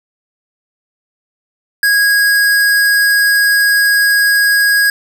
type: tone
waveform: square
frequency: 1648 Hz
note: G#6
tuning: 14 cents flat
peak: -9 dBFS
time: 1.83-4.9 s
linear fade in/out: 2 ms
effects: none